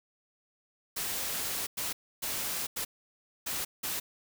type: noise bursts at uneven times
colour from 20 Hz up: white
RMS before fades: -34 dBFS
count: 6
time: 0.96-1.67 / 1.77-1.93 / 2.22-2.67 / 2.76-2.85 / 3.46-3.65 / 3.83-4 s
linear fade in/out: 10 ms
effects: none